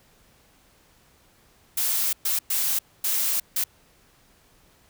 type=noise bursts at uneven times; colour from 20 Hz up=blue; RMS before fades=-24 dBFS; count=5; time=1.77-2.13 / 2.25-2.39 / 2.5-2.79 / 3.04-3.4 / 3.56-3.64 s; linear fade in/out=5 ms; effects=pink hiss -59 dBFS RMS until 4.89 s